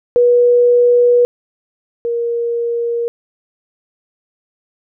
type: tone pair in turn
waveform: sine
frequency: 485 / 470.1 Hz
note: B4 / A#4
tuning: -31 / +15 cents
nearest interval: minor second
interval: 54 cents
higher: first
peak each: -7 / -15 dBFS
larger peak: first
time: 0.16-1.25 / 2.05-3.08 s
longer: first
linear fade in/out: 0 ms
effects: none